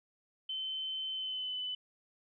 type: tone with pitch glide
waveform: sine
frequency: 3071 to 3006 Hz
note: G7 to F#7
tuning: -36 to +27 cents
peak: -35 dBFS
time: 0.49-1.75 s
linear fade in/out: 5 ms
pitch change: -37 cents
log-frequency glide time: 1.12-1.59 s
effects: none